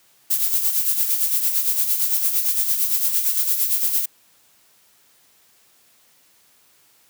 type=noise with tremolo; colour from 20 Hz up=violet; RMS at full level=-18 dBFS; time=0.3-4.06 s; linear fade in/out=10 ms; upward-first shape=sine; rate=8.8 Hz; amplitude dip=55%; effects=white hiss -57 dBFS RMS until 7.09 s + high-pass 80 Hz 12 dB/octave